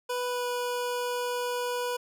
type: tone with pitch glide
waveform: 25% pulse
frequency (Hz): 493.9 to 490.2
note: B4 to B4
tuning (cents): 0 to -13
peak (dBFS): -25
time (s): 0.09-1.97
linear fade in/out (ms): 10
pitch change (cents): -13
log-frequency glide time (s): 0.27-0.46
effects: none